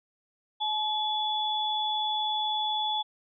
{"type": "tone pair together", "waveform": "sine", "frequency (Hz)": [856, 3424], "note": ["A5", "A7"], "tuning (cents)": [-48, -48], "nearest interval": "2 octaves", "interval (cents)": 2400, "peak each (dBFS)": [-29, -29], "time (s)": [0.6, 3.03], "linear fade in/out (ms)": 20, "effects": []}